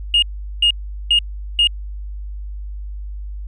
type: tone bursts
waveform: sine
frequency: 2849 Hz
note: F7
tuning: 34 cents sharp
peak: -9 dBFS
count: 4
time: 0.14-1.672 s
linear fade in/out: 2 ms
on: 83 ms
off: 400 ms
effects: tanh soft clip ceiling -7 dBFS + added 50 Hz sine -26 dBFS peak until 3.47 s